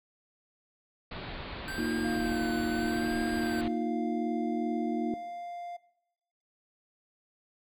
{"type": "low-pass noise", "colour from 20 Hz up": "pink", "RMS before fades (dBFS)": -40, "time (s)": [1.11, 3.68], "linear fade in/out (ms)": 5, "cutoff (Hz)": 4500, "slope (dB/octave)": 96}
{"type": "tone with vibrato", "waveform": "square", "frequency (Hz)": 1551, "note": "G6", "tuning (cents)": -19, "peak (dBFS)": -38, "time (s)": [1.68, 3.61], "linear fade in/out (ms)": 0, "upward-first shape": "sine", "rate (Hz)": 0.8, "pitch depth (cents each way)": 58}
{"type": "chord", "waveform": "sine", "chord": "Bb suspended fourth", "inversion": "none", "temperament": "equal with one note detuned", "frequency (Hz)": [233.1, 311.1, 353.7], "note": ["Bb3", "Eb4", "F4"], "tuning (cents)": [0, 0, 22], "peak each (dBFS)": [-32, -34, -35], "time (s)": [1.78, 5.14], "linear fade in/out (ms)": 2}
{"type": "tone", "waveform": "triangle", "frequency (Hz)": 698.5, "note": "F5", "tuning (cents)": 0, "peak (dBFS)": -35, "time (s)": [2.04, 5.77], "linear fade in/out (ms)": 10}
{"effects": ["noise-tail reverb RT60 0.9 s tail -20 dB re dry"]}